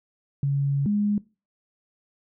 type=tone pair in turn; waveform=sine; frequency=140 / 206.5 Hz; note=C#3 / G#3; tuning=+18 / -10 cents; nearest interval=perfect fifth; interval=672 cents; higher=second; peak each=-20 dBFS; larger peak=neither; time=0.43-0.86 / 0.86-1.18 s; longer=first; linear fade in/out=2 ms; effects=noise-tail reverb RT60 0.3 s tail -21 dB re dry